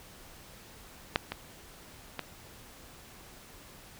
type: clicks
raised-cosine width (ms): 0.3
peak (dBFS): -8 / -18 / -17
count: 3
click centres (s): 1.159 / 1.32 / 2.193
effects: pink hiss -52 dBFS RMS until 3.99 s